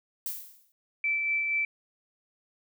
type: noise with exponential decay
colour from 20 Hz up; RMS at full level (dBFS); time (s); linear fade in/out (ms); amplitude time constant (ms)
violet; -31; 0.26-0.72; 1; 100
type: tone with tremolo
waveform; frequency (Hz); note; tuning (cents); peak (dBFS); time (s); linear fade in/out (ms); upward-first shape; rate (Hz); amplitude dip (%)
sine; 2325; D7; -18; -24; 1.04-1.65; 2; sine; 4.2; 30
effects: none